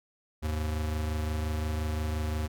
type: tone pair together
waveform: square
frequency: 77.09 / 102.8 Hz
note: D#2 / G#2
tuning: -15 / -17 cents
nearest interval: perfect fourth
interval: 498 cents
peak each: -30 / -38 dBFS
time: 0.42-2.48 s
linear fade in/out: 20 ms
effects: none